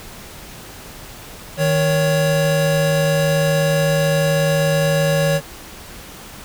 square tone pair together, 156.58 / 558 Hz, D#3 / C#5, +11 / +11 cents, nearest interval octave + minor seventh, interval 2200 cents, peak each -18 dBFS, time 1.57-5.41 s, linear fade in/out 50 ms, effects pink hiss -37 dBFS RMS until 6.44 s

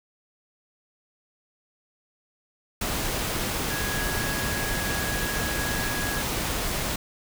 sine tone in noise, 1661.2 Hz, G#6, in tune, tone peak -32 dBFS, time 3.7-6.22 s, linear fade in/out 5 ms, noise pink, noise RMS -28 dBFS, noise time 2.81-6.96 s, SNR -7 dB, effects none

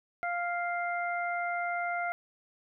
harmonic tone, 698.5 Hz, F5, in tune, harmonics 1 / 2 / 3, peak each -32 / -35 / -37 dBFS, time 0.23-2.12 s, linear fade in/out 0 ms, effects none

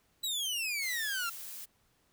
sawtooth exponential sweep, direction down, 3980 to 1340 Hz, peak -29 dBFS, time 0.23-1.3 s, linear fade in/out 10 ms
blue noise, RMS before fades -44 dBFS, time 0.81-1.66 s, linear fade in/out 20 ms
effects pink hiss -71 dBFS RMS until 2.12 s

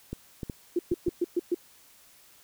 clicks, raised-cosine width 3 ms, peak -21 dBFS, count 5, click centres 0.13 / 0.432 / 0.498 / 0.918 / 1.082 s
sine tone bursts, 349.2 Hz, F4, in tune, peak -22 dBFS, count 6, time 0.76-1.546 s, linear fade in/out 5 ms, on 31 ms, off 120 ms
effects white hiss -57 dBFS RMS until 2.43 s

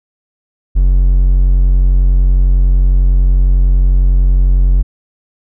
triangle tone, 45.49 Hz, F#1, 29 cents flat, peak -4 dBFS, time 0.75-4.83 s, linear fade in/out 20 ms, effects none

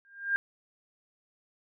sine tone with exponential growth, 1603 Hz, G6, 38 cents sharp, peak -21 dBFS, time 0.05-0.36 s, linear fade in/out 0 ms, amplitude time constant 67 ms, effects none

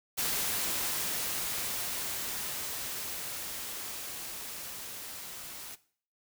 white noise with level ramp, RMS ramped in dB -31 to -44 dBFS, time 0.17-5.76 s, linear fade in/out 20 ms, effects noise-tail reverb RT60 0.5 s tail -18 dB re dry

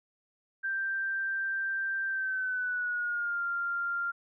sine tone with pitch glide, 1572 to 1392.4 Hz, G6 to F6, +4 to -6 cents, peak -29 dBFS, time 0.63-4.12 s, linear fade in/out 20 ms, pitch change -210 cents, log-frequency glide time 2.07-3.43 s, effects none

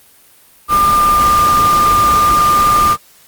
sine tone in noise, 1200 Hz, D6, 37 cents sharp, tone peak -8 dBFS, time 0.68-2.97 s, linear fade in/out 50 ms, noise pink, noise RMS -20 dBFS, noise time 0.68-2.97 s, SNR +9 dB, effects white hiss -46 dBFS RMS until 3.27 s + Opus 32 kbps

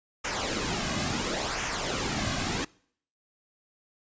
pink noise with flanger, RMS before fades -30 dBFS, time 0.24-2.65 s, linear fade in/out 10 ms, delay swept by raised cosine 0.23 to 2.23 ms, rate 0.72 Hz, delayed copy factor -0.6, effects noise-tail reverb RT60 0.6 s tail -24 dB re dry + resampled to 16000 Hz

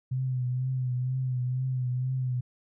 sine tone with vibrato, 127.6 Hz, C3, 43 cents flat, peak -26 dBFS, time 0.11-2.41 s, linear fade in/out 10 ms, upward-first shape triangle, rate 2.1 Hz, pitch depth 50 cents each way, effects none

